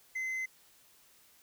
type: tone with hard clipping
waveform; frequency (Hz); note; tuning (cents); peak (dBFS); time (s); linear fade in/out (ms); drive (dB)
sine; 2054; C7; -33; -34; 0.15-0.46; 10; 3
effects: white hiss -63 dBFS RMS until 1.42 s